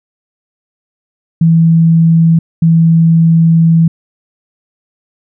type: tone bursts at uneven times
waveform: sine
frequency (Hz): 164.5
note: E3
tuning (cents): -3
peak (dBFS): -4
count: 2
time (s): 1.41-2.39 / 2.62-3.88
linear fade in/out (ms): 5
effects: none